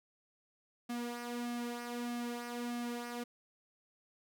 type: tone with flanger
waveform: sawtooth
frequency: 240 Hz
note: B3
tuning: 49 cents flat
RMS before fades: -40 dBFS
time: 0.89-3.24 s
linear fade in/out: 10 ms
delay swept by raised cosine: 2 to 3.9 ms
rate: 1.6 Hz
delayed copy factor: -0.55
effects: none